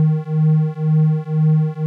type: beating tone pair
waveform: triangle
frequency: 154.6 / 156.6 Hz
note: D#3 / D#3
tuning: -11 / +11 cents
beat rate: 2 Hz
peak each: -14 / -14 dBFS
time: 0-1.86 s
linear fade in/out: 0 ms
effects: none